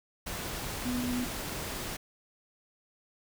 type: tone in noise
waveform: sine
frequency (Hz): 246.9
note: B3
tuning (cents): 0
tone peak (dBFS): -30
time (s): 0.85-1.25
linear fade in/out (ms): 10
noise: pink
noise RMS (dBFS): -37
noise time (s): 0.26-1.97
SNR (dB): +4
effects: none